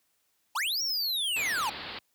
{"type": "linear two-way sweep", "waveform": "square", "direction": "up then down", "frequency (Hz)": [770, 5700, 770], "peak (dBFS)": -28, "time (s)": [0.55, 1.7], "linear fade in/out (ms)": 10, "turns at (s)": 0.82}
{"type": "low-pass noise", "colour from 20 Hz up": "white", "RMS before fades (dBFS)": -40, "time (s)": [1.36, 1.99], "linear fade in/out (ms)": 5, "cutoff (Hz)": 4600, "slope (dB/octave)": 96}
{"effects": ["white hiss -73 dBFS RMS until 2.14 s", "high-pass 60 Hz 12 dB/octave"]}